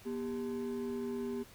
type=ring-modulated tone; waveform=triangle; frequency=319.5 Hz; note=D#4; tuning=46 cents sharp; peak=-30 dBFS; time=0.05-1.44 s; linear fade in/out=20 ms; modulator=78.6 Hz; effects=added 112 Hz sine -63 dBFS peak until 1.54 s + pink hiss -57 dBFS RMS until 1.54 s